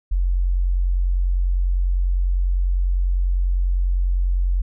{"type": "tone", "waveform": "sine", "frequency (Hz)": 45.01, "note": "F#1", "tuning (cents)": -47, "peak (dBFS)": -16, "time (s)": [0.11, 4.62], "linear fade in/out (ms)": 10, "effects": []}